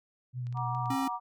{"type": "tone with vibrato", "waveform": "sine", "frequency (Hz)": 123.4, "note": "B2", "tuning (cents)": -1, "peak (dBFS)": -32, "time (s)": [0.33, 0.96], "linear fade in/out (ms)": 50, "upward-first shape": "sine", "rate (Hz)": 5, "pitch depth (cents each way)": 33}
{"type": "clicks", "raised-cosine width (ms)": 0.2, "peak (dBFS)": -37, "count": 5, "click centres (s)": [0.469, 0.526, 0.573, 0.749, 0.858]}
{"type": "chord", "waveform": "sine", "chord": "Gb augmented", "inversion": "none", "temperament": "equal with one note detuned", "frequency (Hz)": [740, 947.5, 1174.7], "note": ["Gb5", "Bb5", "D6"], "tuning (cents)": [0, 28, 0], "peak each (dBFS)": [-37, -34, -36], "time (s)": [0.54, 1.2], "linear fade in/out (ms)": 50}
{"type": "tone", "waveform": "square", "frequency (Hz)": 268.9, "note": "C4", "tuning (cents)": 47, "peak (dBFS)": -30, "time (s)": [0.9, 1.08], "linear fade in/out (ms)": 5}
{"effects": ["MP3 96 kbps"]}